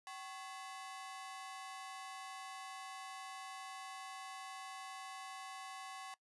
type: ring-modulated tone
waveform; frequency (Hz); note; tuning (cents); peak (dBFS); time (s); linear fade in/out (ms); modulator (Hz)
sawtooth; 932.3; A#5; 0; -40; 0.07-6.14; 0; 165
effects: noise-tail reverb RT60 0.1 s tail -20 dB re dry + resampled to 24000 Hz